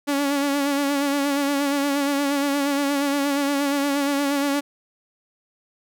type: tone with vibrato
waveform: sawtooth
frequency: 282.4 Hz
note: C#4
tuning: 32 cents sharp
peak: -16 dBFS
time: 0.07-4.61 s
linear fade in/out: 20 ms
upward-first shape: sine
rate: 8.5 Hz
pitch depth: 41 cents each way
effects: none